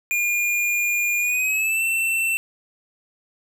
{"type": "tone with pitch glide", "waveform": "square", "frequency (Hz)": [2420, 2685], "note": ["D#7", "E7"], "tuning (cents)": [-49, 31], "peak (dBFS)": -20, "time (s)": [0.11, 2.37], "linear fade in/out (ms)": 0, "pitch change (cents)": 180, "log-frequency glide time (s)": [1.19, 1.83], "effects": []}